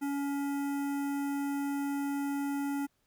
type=tone with notch filter; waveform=square; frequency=281.5 Hz; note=C#4; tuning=27 cents sharp; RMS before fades=-33 dBFS; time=0.01-2.87 s; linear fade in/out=20 ms; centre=4000 Hz; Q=0.59; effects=pink hiss -75 dBFS RMS until 3.06 s